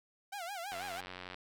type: tone with vibrato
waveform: sawtooth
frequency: 743 Hz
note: F#5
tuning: 7 cents sharp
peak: -36 dBFS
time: 0.32-1.01 s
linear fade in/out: 10 ms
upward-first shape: sine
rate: 6.1 Hz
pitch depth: 180 cents each way
type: click train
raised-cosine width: 0.3 ms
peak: -28 dBFS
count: 58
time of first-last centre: 0.72-1.344 s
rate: 91.3 Hz
effects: none